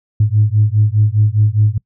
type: beating tone pair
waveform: sine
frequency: 103.83 / 108.73 Hz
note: G#2 / A2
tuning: 0 / -20 cents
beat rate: 4.9 Hz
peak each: -12 dBFS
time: 0.2-1.78 s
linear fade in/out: 5 ms
effects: noise-tail reverb RT60 0.1 s tail -25 dB re dry + tanh soft clip ceiling -2 dBFS